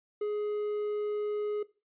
triangle tone, 418.3 Hz, G#4, 12 cents sharp, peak -27 dBFS, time 0.21-1.63 s, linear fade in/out 5 ms, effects noise-tail reverb RT60 0.3 s tail -19 dB re dry + resampled to 8000 Hz

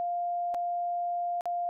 sine tone with dropouts, 700 Hz, F5, 4 cents sharp, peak -28 dBFS, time 0-1.69 s, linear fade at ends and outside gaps 0 ms, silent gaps 0.542-0.546 / 1.409-1.456 s, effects none

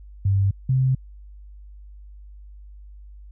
sine tone pair in turn, 98 / 130.81 Hz, G2 / C3, 0 / 0 cents, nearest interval perfect fourth, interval 500 cents, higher second, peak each -16 dBFS, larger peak neither, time 0.25-0.51 / 0.69-0.95 s, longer neither, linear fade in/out 5 ms, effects added 50 Hz sine -40 dBFS peak until 3.31 s

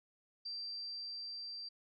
sine tone with level ramp, 4699 Hz, D8, in tune, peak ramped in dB -40 to -43 dBFS, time 0.45-1.69 s, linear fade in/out 10 ms, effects none

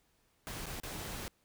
pink noise with dropouts, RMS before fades -42 dBFS, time 0.47-1.28 s, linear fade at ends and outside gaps 0 ms, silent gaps 0.658-0.665 / 0.8-0.834 s, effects pink hiss -73 dBFS RMS until 1.44 s

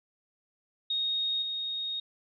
sine tone with level steps, 3729 Hz, A#7, in tune, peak -27 / -31 dBFS, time 0.9-2 s, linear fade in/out 5 ms, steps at 1.42 s, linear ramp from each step 2 ms, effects none

